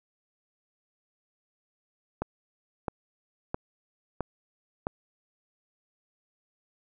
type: click train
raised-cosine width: 1 ms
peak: -15 dBFS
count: 5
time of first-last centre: 2.22-4.869 s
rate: 1.51 Hz
effects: none